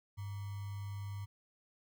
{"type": "tone with sample-and-hold", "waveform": "sine", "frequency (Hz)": 100, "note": "G2", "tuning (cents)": 35, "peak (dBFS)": -39, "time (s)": [0.17, 1.26], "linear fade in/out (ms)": 20, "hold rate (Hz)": 1050, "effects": []}